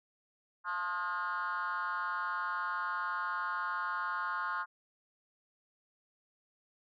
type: tone with frequency modulation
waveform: sine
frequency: 1244.5 Hz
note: D#6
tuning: in tune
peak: -31 dBFS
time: 0.64-4.66 s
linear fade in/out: 50 ms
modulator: 184 Hz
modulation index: 1.6
effects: tanh soft clip ceiling -30 dBFS